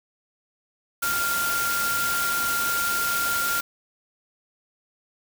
sine tone in noise, 1393 Hz, F6, 5 cents flat, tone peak -24 dBFS, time 1.02-3.61 s, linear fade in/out 10 ms, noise white, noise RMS -28 dBFS, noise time 1.02-3.61 s, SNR +1 dB, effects none

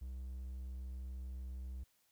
triangle tone, 63.8 Hz, C2, 43 cents flat, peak -40 dBFS, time 0.01-1.84 s, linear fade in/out 10 ms, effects white hiss -75 dBFS RMS until 2.11 s

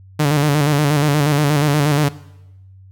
sawtooth tone with vibrato, 146.83 Hz, D3, in tune, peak -9 dBFS, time 0.19-2.09 s, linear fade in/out 10 ms, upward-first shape square, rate 8.4 Hz, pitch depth 56 cents each way, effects noise-tail reverb RT60 0.9 s tail -19 dB re dry + added 95 Hz sine -40 dBFS peak until 2.91 s

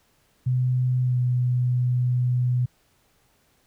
sine tone with pitch glide, 126.5 to 124.33 Hz, B2 to B2, +42 to +12 cents, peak -19 dBFS, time 0.46-2.66 s, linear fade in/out 10 ms, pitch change -30 cents, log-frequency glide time 1.02-1.18 s, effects pink hiss -64 dBFS RMS until 3.66 s

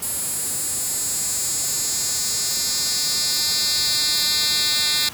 10% pulse tone with high-pass filter sweep, 299.6 Hz, D4, 35 cents sharp, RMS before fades -22 dBFS, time 0.02-5.09 s, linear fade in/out 5 ms, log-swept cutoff 9600 to 3500 Hz, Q 2.1, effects pink hiss -37 dBFS RMS until 5.13 s + high-pass 80 Hz 12 dB/octave

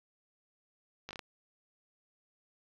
slowing click train, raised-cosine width 0.2 ms, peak -24 dBFS, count 5, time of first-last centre 1.09-1.192 s, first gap 18 ms, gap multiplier 1.24, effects low-pass 5000 Hz 12 dB/octave + 9-bit

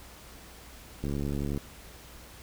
click train, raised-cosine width 3 ms, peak -20 dBFS, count 39, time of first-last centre 1.04-1.575 s, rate 71 Hz, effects added 60 Hz sine -52 dBFS peak until 2.42 s + pink hiss -50 dBFS RMS until 2.42 s

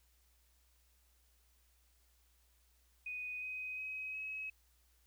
sine tone with pitch steps, 2489 / 2512 / 2535 / 2559 Hz, D#7 / D#7 / D#7 / D#7, 0 / +16 / +32 / +48 cents, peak -40 dBFS, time 3.06-4.5 s, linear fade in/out 5 ms, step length 360 ms, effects added 60 Hz sine -70 dBFS peak until 5.06 s + white hiss -74 dBFS RMS until 5.06 s

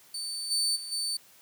30% pulse tone with level steps, 4540 Hz, C#8, 41 cents sharp, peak -30 / -22 / -34 / -26 dBFS, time 0.14-1.17 s, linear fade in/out 5 ms, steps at 0.5 / 0.75 / 0.91 s, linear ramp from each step 20 ms, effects white hiss -57 dBFS RMS until 1.41 s + high-pass 80 Hz 12 dB/octave

